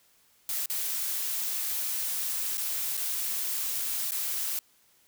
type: noise with dropouts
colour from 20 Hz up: blue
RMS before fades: -31 dBFS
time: 0.49-4.59 s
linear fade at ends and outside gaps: 1 ms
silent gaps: 0.659-0.699 / 2.572-2.579 / 2.97-2.975 / 4.109-4.119 s
effects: white hiss -64 dBFS RMS until 5.07 s